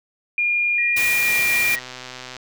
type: tone with pitch glide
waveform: sine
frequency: 2417 to 2391 Hz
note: D7 to D7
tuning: +49 to +30 cents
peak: -17 dBFS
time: 0.38-1.75 s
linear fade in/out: 2 ms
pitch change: -19 cents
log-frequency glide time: 1.05-1.39 s
type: tone with tremolo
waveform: sine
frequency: 1898 Hz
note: A#6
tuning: 31 cents sharp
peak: -25 dBFS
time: 0.78-1.79 s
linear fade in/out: 2 ms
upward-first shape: square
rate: 4.2 Hz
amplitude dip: 25%
type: noise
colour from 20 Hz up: white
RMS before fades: -26 dBFS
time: 0.96-1.76 s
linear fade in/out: 10 ms
type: click train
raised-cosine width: 0.2 ms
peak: -17 dBFS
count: 139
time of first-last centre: 1.28-2.367 s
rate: 127 Hz
effects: none